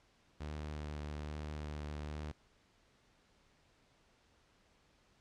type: tone with vibrato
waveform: sawtooth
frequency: 75 Hz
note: D2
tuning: 37 cents sharp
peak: -37 dBFS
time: 0.4-2.32 s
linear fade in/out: 10 ms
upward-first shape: sine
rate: 1.2 Hz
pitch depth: 14 cents each way
effects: pink hiss -70 dBFS RMS until 5.2 s + low-pass 6000 Hz 12 dB/octave